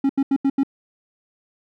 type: tone bursts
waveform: triangle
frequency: 273.4 Hz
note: C#4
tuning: 24 cents flat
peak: -13 dBFS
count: 5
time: 0.04-0.634 s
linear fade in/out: 5 ms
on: 54 ms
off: 81 ms
effects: none